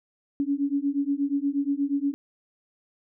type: beating tone pair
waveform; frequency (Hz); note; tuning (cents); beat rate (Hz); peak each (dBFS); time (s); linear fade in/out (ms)
sine; 277.6 / 286; C#4 / D4; +3 / -46; 8.4; -26 / -26; 0.4-2.14; 0
effects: none